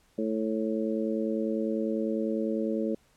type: harmonic tone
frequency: 110 Hz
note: A2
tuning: in tune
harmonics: 2 / 3 / 4 / 5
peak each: -30 / -32 / -33 / -34 dBFS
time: 0.18-2.95 s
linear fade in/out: 5 ms
effects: pink hiss -65 dBFS RMS until 3.16 s + low-pass 12000 Hz 12 dB/octave